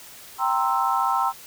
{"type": "chord", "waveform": "sine", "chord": "C dominant seventh", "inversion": "second", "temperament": "equal", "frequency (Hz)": [784, 932.3, 1046.5, 1318.5], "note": ["G5", "Bb5", "C6", "E6"], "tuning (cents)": [0, 0, 0, 0], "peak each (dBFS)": -25, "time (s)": [0.38, 1.33], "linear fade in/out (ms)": 50, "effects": ["white hiss -44 dBFS RMS until 1.46 s"]}